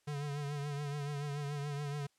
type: tone with vibrato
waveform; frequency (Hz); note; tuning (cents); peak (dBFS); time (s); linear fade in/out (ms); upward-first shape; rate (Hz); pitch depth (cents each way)
square; 144.5; D3; -28; -37; 0.07-2.07; 10; triangle; 7; 57
effects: white hiss -75 dBFS RMS until 2.18 s + low-pass 9000 Hz 12 dB/octave